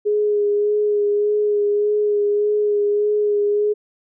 sine tone with vibrato, 415.3 Hz, G#4, in tune, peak -15 dBFS, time 0.05-3.74 s, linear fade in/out 20 ms, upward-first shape sine, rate 1.7 Hz, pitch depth 19 cents each way, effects none

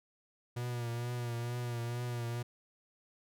45% pulse tone with vibrato, 120 Hz, B2, 49 cents flat, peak -35 dBFS, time 0.56-2.43 s, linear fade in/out 10 ms, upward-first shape triangle, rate 2.2 Hz, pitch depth 44 cents each way, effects none

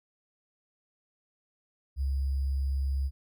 sine tone with sample-and-hold, 68 Hz, C#2, 33 cents flat, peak -26 dBFS, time 1.96-3.11 s, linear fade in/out 50 ms, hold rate 4900 Hz, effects none

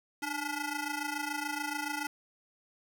15% pulse ring-modulated tone, 573 Hz, D5, 43 cents flat, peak -24 dBFS, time 0.22-2.07 s, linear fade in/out 2 ms, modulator 273 Hz, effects none

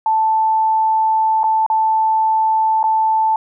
sine tone with dropouts, 880 Hz, A5, in tune, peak -12 dBFS, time 0.06-3.36 s, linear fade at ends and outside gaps 2 ms, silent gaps 1.433-1.44 / 1.664-1.7 / 2.83-2.839 s, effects none

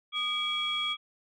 sine tone cluster, 1227 / 2305 / 3313 Hz, D#6 / D7 / G#7, -25 / -33 / -5 cents, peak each -34 / -34 / -29 dBFS, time 0.12-0.97 s, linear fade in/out 50 ms, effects tanh soft clip ceiling -21 dBFS

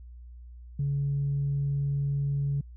sine tone, 140.9 Hz, C#3, 29 cents sharp, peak -24 dBFS, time 0.79-2.61 s, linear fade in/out 5 ms, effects tanh soft clip ceiling -21 dBFS + added 60 Hz sine -43 dBFS peak until 2.76 s

